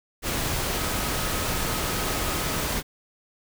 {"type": "tone in noise", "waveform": "sine", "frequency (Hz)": 1268, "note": "D#6", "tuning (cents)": 32, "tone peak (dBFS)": -38, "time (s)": [0.71, 2.65], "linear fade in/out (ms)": 50, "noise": "pink", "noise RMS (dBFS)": -27, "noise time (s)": [0.22, 2.83], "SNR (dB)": -14, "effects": []}